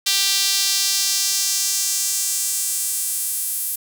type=tone with high-pass filter sweep; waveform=sawtooth; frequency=392.5 Hz; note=G4; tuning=2 cents sharp; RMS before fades=-21 dBFS; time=0.06-3.76 s; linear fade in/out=10 ms; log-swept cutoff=3900 to 11000 Hz; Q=1.6; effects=none